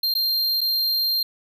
square tone with dropouts, 4186 Hz, C8, in tune, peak -20 dBFS, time 0.03-1.23 s, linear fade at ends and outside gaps 5 ms, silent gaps 0.14-0.15 / 0.608-0.613 s, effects none

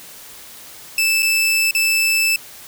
sawtooth tone with dropouts, 2635 Hz, E7, 1 cent flat, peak -11 dBFS, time 0.98-2.36 s, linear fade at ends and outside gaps 2 ms, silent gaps 1.223-1.228 / 1.71-1.749 s, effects white hiss -39 dBFS RMS until 2.67 s

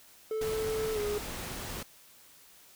triangle tone with pitch glide, 437.8 to 415.6 Hz, A4 to G#4, -9 to +1 cents, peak -28 dBFS, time 0.31-1.18 s, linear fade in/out 2 ms, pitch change -90 cents, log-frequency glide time 0.94-0.99 s
pink noise, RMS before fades -39 dBFS, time 0.41-1.83 s, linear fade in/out 5 ms
effects white hiss -57 dBFS RMS until 2.75 s

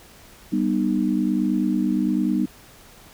sine chord, G augmented, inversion none, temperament just, 196 / 245 / 306.2 Hz, G3 / B3 / D#4, 0 / -14 / -28 cents, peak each -23 dBFS, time 0.52-2.46 s, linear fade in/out 10 ms, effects pink hiss -48 dBFS RMS until 3.13 s

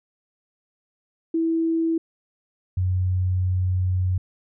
sine tone pair in turn, 327.6 / 91.93 Hz, E4 / F#2, -11 / -11 cents, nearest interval octave + minor seventh, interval 2200 cents, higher first, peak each -19 dBFS, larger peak neither, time 1.34-1.98 / 2.77-4.18 s, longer second, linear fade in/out 5 ms, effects none

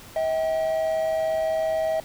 triangle tone pair together, 641.5 / 784 Hz, E5 / G5, -47 / 0 cents, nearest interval minor third, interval 347 cents, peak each -20 / -30 dBFS, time 0.16-2 s, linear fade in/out 2 ms, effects pink hiss -45 dBFS RMS until 2.04 s

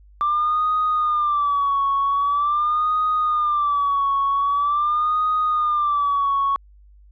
sine tone with vibrato, 1174.7 Hz, D6, in tune, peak -16 dBFS, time 0.21-6.56 s, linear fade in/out 0 ms, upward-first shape sine, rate 0.44 Hz, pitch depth 100 cents each way, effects tanh soft clip ceiling -13 dBFS + added 50 Hz sine -46 dBFS peak until 7.11 s

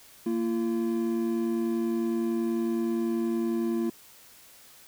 triangle tone pair together, 230 / 340.7 Hz, A#3 / F4, -23 / -43 cents, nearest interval perfect fifth, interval 680 cents, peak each -26 dBFS, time 0.26-3.9 s, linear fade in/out 5 ms, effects white hiss -53 dBFS RMS until 4.87 s

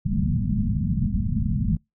white low-pass noise, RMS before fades -23 dBFS, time 0.05-1.77 s, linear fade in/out 10 ms, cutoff 230 Hz, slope 96 dB/octave, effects noise-tail reverb RT60 0.2 s tail -26 dB re dry

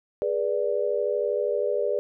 sine chord, G# diminished, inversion none, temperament equal with one note detuned, 415.3 / 488.2 / 587.3 Hz, G#4 / B4 / D5, 0 / -20 / 0 cents, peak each -27 dBFS, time 0.22-1.99 s, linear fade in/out 0 ms, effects none

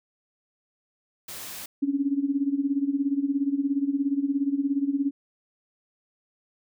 white noise, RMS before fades -38 dBFS, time 1.28-1.66 s, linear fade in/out 5 ms
sine tone with tremolo, 279.5 Hz, C#4, 14 cents sharp, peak -19 dBFS, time 1.82-5.11 s, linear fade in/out 10 ms, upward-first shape sine, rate 17 Hz, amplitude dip 80%
effects none

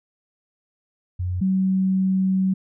sine tone pair in turn, 90.4 / 189.24 Hz, F#2 / F#3, -40 / +39 cents, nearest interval octave + minor second, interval 1279 cents, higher second, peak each -22 / -17 dBFS, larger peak second, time 1.19-1.41 / 1.41-2.54 s, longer second, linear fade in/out 10 ms, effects none

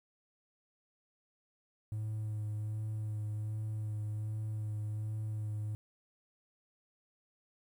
triangle tone with vibrato, 107.2 Hz, A2, 45 cents flat, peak -32 dBFS, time 1.92-5.75 s, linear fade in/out 0 ms, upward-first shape sine, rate 1.3 Hz, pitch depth 19 cents each way, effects tanh soft clip ceiling -29 dBFS + 11-bit

